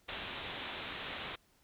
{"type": "low-pass noise", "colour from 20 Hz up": "white", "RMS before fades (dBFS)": -43, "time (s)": [0.08, 1.36], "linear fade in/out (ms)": 10, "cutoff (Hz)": 3800, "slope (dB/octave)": 96, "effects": ["pink hiss -70 dBFS RMS until 1.63 s"]}